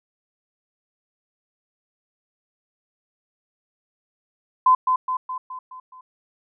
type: tone with echo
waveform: sine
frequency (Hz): 1022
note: C6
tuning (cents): -41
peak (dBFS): -11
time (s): 4.66-4.75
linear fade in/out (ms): 5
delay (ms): 210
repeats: 6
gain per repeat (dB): -5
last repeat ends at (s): 6.01
effects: none